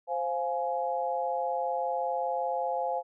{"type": "chord", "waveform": "sine", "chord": "F minor", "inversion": "second", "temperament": "just", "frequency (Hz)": [523.8, 698.5, 838.1], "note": ["C5", "F5", "Ab5"], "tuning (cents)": [2, 0, 16], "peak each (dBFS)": -32, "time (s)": [0.07, 3.03], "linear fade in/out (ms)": 50, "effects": []}